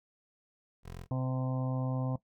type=tone; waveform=15% pulse; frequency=43.65 Hz; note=F1; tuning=in tune; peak=-36 dBFS; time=0.83-1.07 s; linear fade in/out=50 ms
type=harmonic tone; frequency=129.3 Hz; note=C3; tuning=20 cents flat; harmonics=1 / 2 / 4 / 5 / 6 / 7 / 8; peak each=-31 / -37 / -43 / -45 / -47 / -48 / -49 dBFS; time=1.11-2.16 s; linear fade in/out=2 ms
effects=noise-tail reverb RT60 0.1 s tail -17 dB re dry